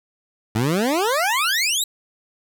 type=exponential sweep; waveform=20% pulse; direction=up; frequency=103.2 to 4016 Hz; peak=-13 dBFS; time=0.55-1.84 s; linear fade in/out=5 ms; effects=none